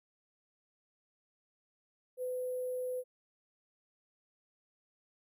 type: tone with sample-and-hold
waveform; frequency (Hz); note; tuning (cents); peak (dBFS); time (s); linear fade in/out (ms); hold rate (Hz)
sine; 504; B4; +35; -34; 2.17-3.04; 50; 11025
effects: none

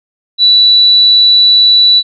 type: tone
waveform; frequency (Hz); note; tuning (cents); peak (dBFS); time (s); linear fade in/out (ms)
sine; 3951; B7; 0; -3; 0.38-2.03; 50
effects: none

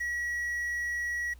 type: tone with quantisation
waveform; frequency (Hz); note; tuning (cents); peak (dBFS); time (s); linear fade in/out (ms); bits
triangle; 1922; B6; -48; -28; 0-1.34; 10; 9
effects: added 60 Hz sine -48 dBFS peak until 1.39 s + pink hiss -63 dBFS RMS until 1.39 s

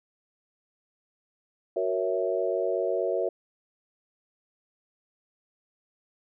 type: chord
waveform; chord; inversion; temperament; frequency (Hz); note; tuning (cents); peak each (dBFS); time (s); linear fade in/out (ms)
sine; F# dominant seventh; none; equal; 370 / 466.2 / 554.4 / 659.3; F#4 / A#4 / C#5 / E5; 0 / 0 / 0 / 0; -30; 1.76-3.29; 5
effects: none

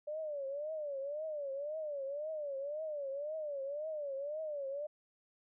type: tone with vibrato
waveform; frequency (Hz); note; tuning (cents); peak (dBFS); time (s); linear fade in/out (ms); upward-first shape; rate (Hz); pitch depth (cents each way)
sine; 585; D5; -7; -37; 0.07-4.87; 10; triangle; 1.9; 160
effects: none

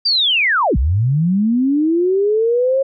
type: linear two-way sweep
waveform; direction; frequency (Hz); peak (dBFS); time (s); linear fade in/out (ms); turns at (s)
sine; down then up; 4787 to 54.5 to 547; -12; 0.05-2.83; 10; 0.77
effects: none

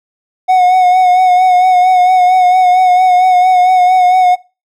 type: tone with vibrato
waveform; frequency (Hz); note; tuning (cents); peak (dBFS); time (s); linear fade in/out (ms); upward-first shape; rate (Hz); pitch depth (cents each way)
triangle; 733; F#5; -16; -3; 0.48-4.36; 20; sine; 4.4; 33
effects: noise-tail reverb RT60 0.3 s tail -22 dB re dry

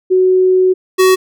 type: tone pair in turn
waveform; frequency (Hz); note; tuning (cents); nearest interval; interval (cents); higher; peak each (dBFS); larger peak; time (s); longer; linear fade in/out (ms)
sine / square; 371.3 / 374.3; F#4 / F#4; +6 / +20; unison; 14; second; -7; neither; 0.1-0.74 / 0.98-1.16; first; 20
effects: none

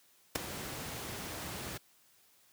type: noise with ADSR envelope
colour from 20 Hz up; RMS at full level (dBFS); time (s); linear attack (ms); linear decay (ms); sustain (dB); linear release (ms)
pink; -28; 0.35-1.78; 8; 8; -13; 10
effects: white hiss -66 dBFS RMS until 2.52 s + high-pass 80 Hz 12 dB/octave

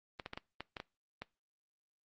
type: clicks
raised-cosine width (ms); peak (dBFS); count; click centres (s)
0.3; -25; 8; 0.198 / 0.261 / 0.334 / 0.375 / 0.606 / 0.768 / 0.801 / 1.22
effects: noise-tail reverb RT60 0.3 s tail -24 dB re dry + Opus 24 kbps

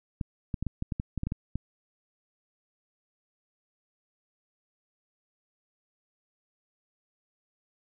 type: clicks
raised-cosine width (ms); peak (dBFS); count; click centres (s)
5; -18; 12; 0.212 / 0.542 / 0.626 / 0.667 / 0.824 / 0.922 / 0.999 / 1.177 / 1.234 / 1.27 / 1.321 / 1.556
effects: none

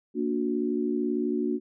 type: chord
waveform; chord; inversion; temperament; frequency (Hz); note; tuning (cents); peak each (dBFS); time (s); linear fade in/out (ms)
sine; Bb augmented; none; just; 233.1 / 291.4 / 364.2; Bb3 / D4 / F#4; 0 / -13 / -27; -29; 0.14-1.6; 50
effects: none

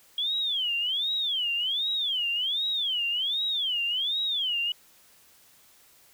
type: tone with vibrato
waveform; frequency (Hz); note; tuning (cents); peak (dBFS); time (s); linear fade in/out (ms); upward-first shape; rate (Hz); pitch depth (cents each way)
sine; 3262; G#7; -32; -25; 0.18-4.72; 2; sine; 1.3; 280
effects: white hiss -58 dBFS RMS until 6.13 s

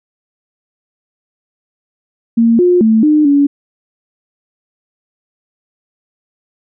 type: tone with pitch steps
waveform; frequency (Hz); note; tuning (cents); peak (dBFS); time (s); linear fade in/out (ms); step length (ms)
sine; 230.3 / 356.8 / 221.2 / 302.9 / 284.2; A#3 / F4 / A3 / D#4 / C#4; -21 / +37 / +9 / -46 / +43; -6; 2.37-3.47; 10; 220
effects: none

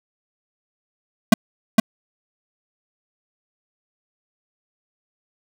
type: tone with echo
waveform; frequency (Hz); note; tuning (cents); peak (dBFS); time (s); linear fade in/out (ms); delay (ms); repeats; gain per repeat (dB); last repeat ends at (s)
square; 220.7; A3; +5; -6; 1.32-1.34; 5; 460; 1; -3; 1.8
effects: none

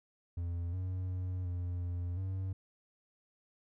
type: tone with pitch steps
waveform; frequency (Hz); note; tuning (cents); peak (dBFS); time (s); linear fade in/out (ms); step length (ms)
triangle; 86.1 / 92.3 / 91.6 / 88.6 / 88 / 94.8; F2 / F#2 / F#2 / F2 / F2 / F#2; -24 / -4 / -17 / +25 / +14 / +43; -32; 0.37-2.53; 5; 360
effects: none

